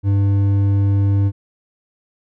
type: tone with hard clipping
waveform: triangle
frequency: 99.5 Hz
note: G2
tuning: 26 cents sharp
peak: -14 dBFS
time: 0.03-1.32 s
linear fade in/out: 50 ms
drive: 10 dB
effects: none